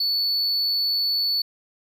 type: tone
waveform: triangle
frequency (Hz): 4452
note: C#8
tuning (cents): +7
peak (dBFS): -19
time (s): 0-1.42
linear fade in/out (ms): 5
effects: none

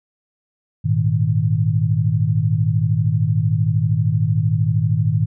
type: chord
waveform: sine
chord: Ab suspended second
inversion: none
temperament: just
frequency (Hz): 103.83 / 116.8 / 155.74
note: Ab2 / Bb2 / Eb3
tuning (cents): 0 / +4 / +2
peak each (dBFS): -19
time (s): 0.84-5.26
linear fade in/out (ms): 20
effects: none

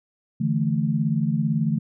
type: chord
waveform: sine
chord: D suspended second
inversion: none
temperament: equal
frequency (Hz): 146.83 / 164.81 / 220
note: D3 / E3 / A3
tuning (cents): 0 / 0 / 0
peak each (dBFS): -24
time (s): 0.4-1.79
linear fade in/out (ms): 10
effects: none

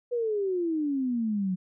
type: exponential sweep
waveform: sine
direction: down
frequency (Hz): 493.9 to 180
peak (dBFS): -25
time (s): 0.11-1.56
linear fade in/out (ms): 20
effects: none

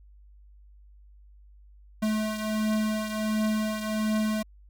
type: beating tone pair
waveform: square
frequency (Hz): 215.5 / 216.9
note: A3 / A3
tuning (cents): -36 / -25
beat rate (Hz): 1.4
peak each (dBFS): -27 / -33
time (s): 2.02-4.43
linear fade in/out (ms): 10
effects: added 50 Hz sine -50 dBFS peak until 4.69 s

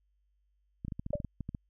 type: clicks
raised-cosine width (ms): 5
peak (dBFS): -25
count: 12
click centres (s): 0.849 / 0.882 / 0.922 / 0.995 / 1.064 / 1.106 / 1.154 / 1.202 / 1.247 / 1.407 / 1.491 / 1.548
type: tone with exponential decay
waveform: sine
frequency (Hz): 584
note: D5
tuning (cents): -10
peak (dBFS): -25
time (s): 1.13-1.22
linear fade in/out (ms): 5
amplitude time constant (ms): 18
effects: added 50 Hz sine -70 dBFS peak until 1.69 s

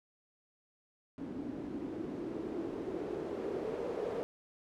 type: noise with low-pass filter sweep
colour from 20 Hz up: blue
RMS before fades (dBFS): -39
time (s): 1.18-4.23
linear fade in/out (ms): 0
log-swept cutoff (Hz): 270 to 470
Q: 4.1
effects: none

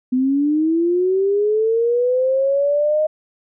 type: linear sweep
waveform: sine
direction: up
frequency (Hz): 250 to 622.3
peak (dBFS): -14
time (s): 0.12-3.07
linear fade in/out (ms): 10
effects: none

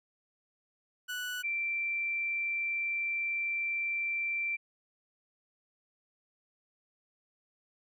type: tone pair in turn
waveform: 30% pulse / sine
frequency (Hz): 1480 / 2349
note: F#6 / D7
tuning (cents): 0 / 0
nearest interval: minor sixth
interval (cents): 800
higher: second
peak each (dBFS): -32 / -30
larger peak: second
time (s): 1.08-1.43 / 1.43-4.57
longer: second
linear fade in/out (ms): 20
effects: none

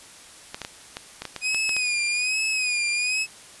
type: clicks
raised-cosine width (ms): 0.2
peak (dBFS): -14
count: 10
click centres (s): 0.545 / 0.617 / 0.649 / 0.969 / 1.22 / 1.253 / 1.363 / 1.546 / 1.693 / 1.766
type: tone with vibrato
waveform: sawtooth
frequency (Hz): 2489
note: D#7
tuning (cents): 0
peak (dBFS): -19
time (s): 1.41-3.27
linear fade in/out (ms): 50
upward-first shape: sine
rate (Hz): 1.2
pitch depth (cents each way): 71
effects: white hiss -46 dBFS RMS until 3.6 s + resampled to 24000 Hz

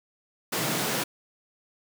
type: high-pass noise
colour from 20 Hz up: pink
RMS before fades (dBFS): -28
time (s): 0.52-1.04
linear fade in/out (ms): 10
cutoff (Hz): 120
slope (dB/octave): 96
effects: none

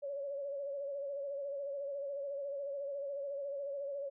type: tone with vibrato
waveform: sine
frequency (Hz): 561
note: C#5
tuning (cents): +21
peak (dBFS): -37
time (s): 0.02-4.1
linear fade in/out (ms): 20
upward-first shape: sine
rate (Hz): 14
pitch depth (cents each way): 48
effects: none

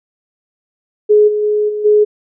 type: tone with level steps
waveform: sine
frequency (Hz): 420.7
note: G#4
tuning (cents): +22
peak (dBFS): -5 / -13 / -11 / -17 / -6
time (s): 1.09-2.05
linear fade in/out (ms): 20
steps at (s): 1.27 / 1.42 / 1.68 / 1.84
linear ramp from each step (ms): 20
effects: none

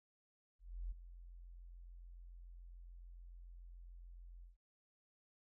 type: tone with ADSR envelope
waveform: sine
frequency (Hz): 43.48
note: F1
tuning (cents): -7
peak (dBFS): -39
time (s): 0.59-4.57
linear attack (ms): 320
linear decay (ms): 16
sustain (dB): -13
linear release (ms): 140
effects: none

